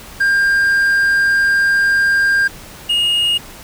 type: tone pair in turn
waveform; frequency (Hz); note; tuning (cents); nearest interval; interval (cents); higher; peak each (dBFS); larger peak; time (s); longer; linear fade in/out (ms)
triangle; 1600 / 2858; G6 / F7; +35 / +39; minor seventh; 1004; second; -9 / -11; first; 0.2-2.48 / 2.89-3.38; first; 10
effects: pink hiss -36 dBFS RMS until 3.63 s